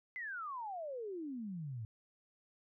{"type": "exponential sweep", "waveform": "sine", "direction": "down", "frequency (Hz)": [2075, 105.4], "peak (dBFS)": -40, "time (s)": [0.16, 1.85], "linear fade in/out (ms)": 0, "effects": []}